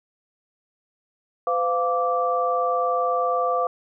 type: tone cluster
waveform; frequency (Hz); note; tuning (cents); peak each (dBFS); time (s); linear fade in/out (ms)
sine; 508 / 698 / 1168; B4 / F5 / D6; +49 / -1 / -10; -24; 1.47-3.67; 2
effects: none